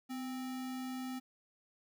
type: tone with sample-and-hold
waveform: sine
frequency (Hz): 255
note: C4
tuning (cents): -44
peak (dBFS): -38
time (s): 0.09-1.2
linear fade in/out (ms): 20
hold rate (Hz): 1050
effects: none